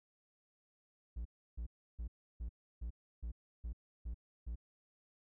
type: tone bursts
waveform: triangle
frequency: 57.6 Hz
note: A#1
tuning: 20 cents flat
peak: -37 dBFS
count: 9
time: 1.16-4.557 s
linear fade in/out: 10 ms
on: 93 ms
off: 320 ms
effects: none